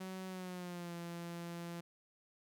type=tone with pitch glide; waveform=sawtooth; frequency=187.6 to 171.04 Hz; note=F#3 to F3; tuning=+24 to -36 cents; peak=-39 dBFS; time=0-1.81 s; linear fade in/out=10 ms; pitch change=-160 cents; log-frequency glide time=0.27-0.94 s; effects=none